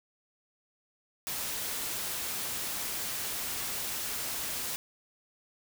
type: noise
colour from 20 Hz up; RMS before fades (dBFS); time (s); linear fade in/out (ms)
white; -35; 1.27-4.76; 0
effects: none